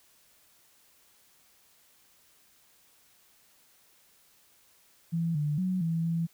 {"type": "tone with pitch steps", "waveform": "sine", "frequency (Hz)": [166.7, 148.4, 184.8, 164.7, 166.4], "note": ["E3", "D3", "F#3", "E3", "E3"], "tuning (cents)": [20, 18, -2, -1, 17], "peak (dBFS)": -26, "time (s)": [5.12, 6.27], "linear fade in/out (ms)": 20, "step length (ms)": 230, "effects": ["white hiss -63 dBFS RMS until 6.33 s"]}